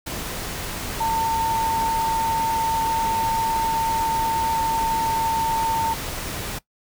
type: tone in noise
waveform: sine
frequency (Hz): 902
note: A5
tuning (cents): +43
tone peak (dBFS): -19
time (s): 1-5.94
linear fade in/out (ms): 10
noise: pink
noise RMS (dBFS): -30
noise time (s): 0.06-6.59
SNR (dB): +8
effects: noise-tail reverb RT60 0.1 s tail -19 dB re dry